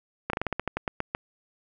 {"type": "slowing click train", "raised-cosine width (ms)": 0.5, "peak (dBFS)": -12, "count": 12, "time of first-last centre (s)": [0.3, 1.149], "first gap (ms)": 33, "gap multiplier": 1.16, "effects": []}